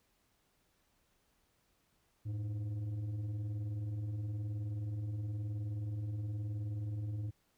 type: tone with frequency modulation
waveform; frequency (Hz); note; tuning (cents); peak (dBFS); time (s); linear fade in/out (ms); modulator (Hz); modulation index
sine; 107; A2; -48; -33; 2.25-7.31; 20; 195; 0.33
effects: tanh soft clip ceiling -35 dBFS + pink hiss -75 dBFS RMS until 7.57 s